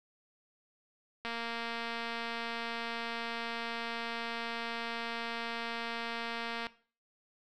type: click train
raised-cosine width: 0.3 ms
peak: -22 dBFS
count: 1258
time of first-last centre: 1.25-6.668 s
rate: 232 Hz
effects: noise-tail reverb RT60 0.4 s tail -17 dB re dry